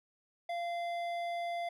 triangle tone with hard clipping, 690 Hz, F5, 21 cents flat, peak -36 dBFS, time 0.49-1.69 s, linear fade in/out 5 ms, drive 14 dB, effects none

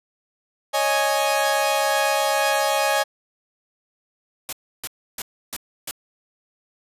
sawtooth chord, C# suspended second, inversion none, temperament equal, 554.4 / 622.3 / 830.6 Hz, C#5 / D#5 / G#5, 0 / 0 / 0 cents, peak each -20 / -20 / -18 dBFS, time 0.73-3.04 s, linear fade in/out 20 ms
white noise bursts, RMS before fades -29 dBFS, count 5, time 4.49-5.91 s, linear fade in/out 0 ms, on 36 ms, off 310 ms
effects resampled to 32000 Hz

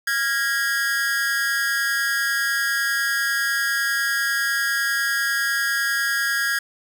45% pulse tone with amplitude modulation, 1643 Hz, G#6, 19 cents flat, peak -16 dBFS, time 0.07-6.59 s, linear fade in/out 5 ms, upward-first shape sine, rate 250 Hz, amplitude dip 90%, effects none

